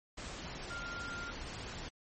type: tone in noise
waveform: sine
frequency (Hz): 1396.9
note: F6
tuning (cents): 0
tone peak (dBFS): -41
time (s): 0.7-1.31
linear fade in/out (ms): 10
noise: pink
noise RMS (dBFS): -44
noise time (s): 0.17-1.89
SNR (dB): 0
effects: MP3 32 kbps